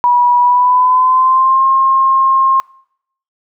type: tone with pitch glide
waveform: sine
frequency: 973 to 1067.2 Hz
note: B5 to C6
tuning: -26 to +34 cents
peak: -7 dBFS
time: 0.04-2.6 s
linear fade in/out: 0 ms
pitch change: +160 cents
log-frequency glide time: 0.39-1.65 s
effects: noise-tail reverb RT60 0.7 s tail -26 dB re dry